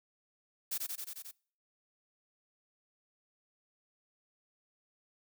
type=noise with echo; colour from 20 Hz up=blue; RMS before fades=-35 dBFS; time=0.71-0.78 s; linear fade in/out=10 ms; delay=89 ms; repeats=6; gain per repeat=-2 dB; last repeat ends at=1.314 s; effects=noise-tail reverb RT60 0.5 s tail -25 dB re dry